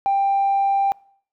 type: tone with tanh clipping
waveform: triangle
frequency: 790 Hz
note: G5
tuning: 13 cents sharp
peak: -16 dBFS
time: 0.06-0.92 s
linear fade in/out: 0 ms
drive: 5 dB
effects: noise-tail reverb RT60 0.6 s tail -25 dB re dry